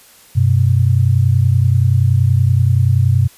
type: tone pair together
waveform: sine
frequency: 95.5 / 126.04 Hz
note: G2 / B2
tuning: -45 / +36 cents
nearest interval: perfect fourth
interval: 481 cents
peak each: -12 dBFS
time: 0.35-3.28 s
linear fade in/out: 20 ms
effects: white hiss -45 dBFS RMS until 3.37 s + resampled to 32000 Hz